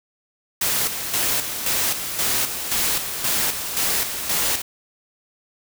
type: noise with tremolo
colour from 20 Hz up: white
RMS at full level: -21 dBFS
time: 0.61-4.62 s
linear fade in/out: 5 ms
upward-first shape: square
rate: 1.9 Hz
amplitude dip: 55%
effects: none